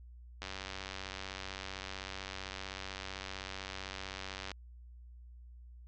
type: click train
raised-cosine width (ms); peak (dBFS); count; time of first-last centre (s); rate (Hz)
0.2; -23; 393; 0.42-4.516; 95.7
effects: added 60 Hz sine -50 dBFS peak until 5.87 s + low-pass 6000 Hz 12 dB/octave